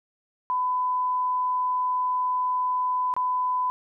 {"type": "tone with dropouts", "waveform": "sine", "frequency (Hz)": 1003, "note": "B5", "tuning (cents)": 26, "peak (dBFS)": -22, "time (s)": [0.5, 3.7], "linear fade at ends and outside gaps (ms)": 0, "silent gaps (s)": [3.139, 3.165], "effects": []}